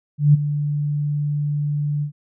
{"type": "tone with ADSR envelope", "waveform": "sine", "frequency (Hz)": 146.83, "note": "D3", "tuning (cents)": 0, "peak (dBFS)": -7, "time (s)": [0.18, 2.12], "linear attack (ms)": 160, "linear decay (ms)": 17, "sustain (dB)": -12, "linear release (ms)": 97, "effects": []}